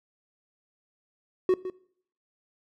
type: tone with echo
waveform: triangle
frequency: 370 Hz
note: F#4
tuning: in tune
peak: -16 dBFS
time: 1.49-1.54 s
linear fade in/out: 2 ms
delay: 160 ms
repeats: 1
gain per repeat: -13 dB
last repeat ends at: 1.7 s
effects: noise-tail reverb RT60 0.6 s tail -20 dB re dry